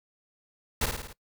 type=noise with echo; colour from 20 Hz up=pink; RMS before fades=-26 dBFS; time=0.81-0.86 s; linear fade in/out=5 ms; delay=54 ms; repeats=5; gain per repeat=-4 dB; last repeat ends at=1.13 s; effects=noise-tail reverb RT60 0.1 s tail -21 dB re dry